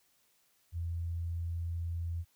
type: tone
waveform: sine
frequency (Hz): 84.6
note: E2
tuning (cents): +45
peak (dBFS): -33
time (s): 0.72-2.25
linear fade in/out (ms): 50
effects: white hiss -71 dBFS RMS until 2.35 s